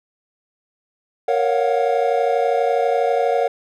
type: chord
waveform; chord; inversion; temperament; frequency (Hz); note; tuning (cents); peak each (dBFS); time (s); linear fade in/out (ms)
triangle; Gb major seventh; first; equal with one note detuned; 466.2 / 554.4 / 707.8 / 740; Bb4 / Db5 / F5 / Gb5; 0 / 0 / +23 / 0; -18 / -19 / -20 / -21; 1.28-3.48; 5
effects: none